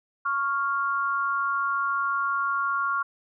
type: tone pair together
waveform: sine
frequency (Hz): 1108.7 / 1396.9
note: C#6 / F6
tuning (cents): 0 / 0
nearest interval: major third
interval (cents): 400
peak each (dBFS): -26 / -26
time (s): 0.25-3.03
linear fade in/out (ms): 10
effects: none